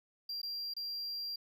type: tone with dropouts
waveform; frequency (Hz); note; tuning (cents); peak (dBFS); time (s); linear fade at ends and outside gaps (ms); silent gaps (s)
triangle; 4750; D8; +19; -36; 0.29-1.36; 5; 0.417-0.43 / 0.738-0.765
effects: none